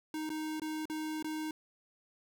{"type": "tone with dropouts", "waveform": "square", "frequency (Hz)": 311.1, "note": "D#4", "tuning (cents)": 0, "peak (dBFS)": -36, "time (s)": [0.14, 1.51], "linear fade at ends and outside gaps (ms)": 2, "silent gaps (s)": [[0.293, 0.301], [0.598, 0.618], [0.855, 0.898], [1.226, 1.244]], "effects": []}